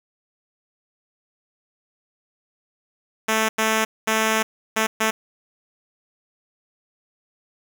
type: tone bursts at uneven times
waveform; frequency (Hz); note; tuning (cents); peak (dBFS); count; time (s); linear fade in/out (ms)
5% pulse; 220; A3; 0; -7; 5; 3.28-3.49 / 3.58-3.85 / 4.07-4.43 / 4.76-4.87 / 5-5.11; 10
effects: none